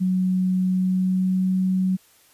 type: tone with pitch glide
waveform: sine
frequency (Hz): 185 to 186.72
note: F#3 to F#3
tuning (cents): 0 to +16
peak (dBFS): -18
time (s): 0-1.97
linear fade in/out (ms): 20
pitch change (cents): +16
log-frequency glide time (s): 0.65-1.58
effects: white hiss -56 dBFS RMS until 2.33 s + resampled to 32000 Hz